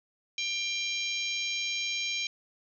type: harmonic tone with a mistuned harmonic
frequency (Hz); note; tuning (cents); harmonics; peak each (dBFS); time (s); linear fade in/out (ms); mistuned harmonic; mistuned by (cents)
792; G5; +18; 3 / 4 / 5 / 6 / 7 / 8; -33 / -36 / -36 / -44 / -41 / -40; 0.38-2.27; 2; 8; +43
effects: none